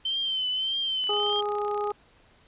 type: tone with vibrato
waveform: sine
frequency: 3093 Hz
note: G7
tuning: 24 cents flat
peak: -25 dBFS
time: 0.05-1.41 s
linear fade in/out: 5 ms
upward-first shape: triangle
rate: 1.7 Hz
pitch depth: 63 cents each way
type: click train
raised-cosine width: 0.2 ms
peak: -27 dBFS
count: 28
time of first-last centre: 1.04-1.905 s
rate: 31.2 Hz
type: harmonic tone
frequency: 414.1 Hz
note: G#4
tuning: 5 cents flat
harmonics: 1 / 2 / 3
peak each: -28 / -31 / -33 dBFS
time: 1.09-1.92 s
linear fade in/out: 5 ms
effects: pink hiss -59 dBFS RMS until 2.47 s + resampled to 8000 Hz